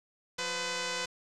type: tone pair together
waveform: 5% pulse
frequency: 177.9 / 503.2 Hz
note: F3 / B4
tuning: +32 / +32 cents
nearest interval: octave + tritone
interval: 1800 cents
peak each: -31 / -21 dBFS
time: 0.38-1.06 s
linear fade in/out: 10 ms
effects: resampled to 24000 Hz + 8-bit